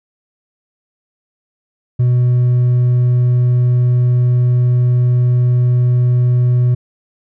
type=tone with hard clipping; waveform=sine; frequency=123.47 Hz; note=B2; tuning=in tune; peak=-10 dBFS; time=1.99-6.75 s; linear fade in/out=10 ms; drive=2 dB; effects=none